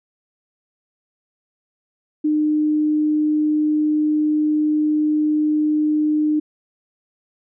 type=tone; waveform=sine; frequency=303.8 Hz; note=D#4; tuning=41 cents flat; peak=-15 dBFS; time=2.24-6.4 s; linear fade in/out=10 ms; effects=none